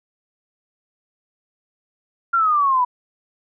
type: exponential sweep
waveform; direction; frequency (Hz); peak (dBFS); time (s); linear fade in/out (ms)
sine; down; 1396.9 to 972; -14; 2.33-2.85; 10
effects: none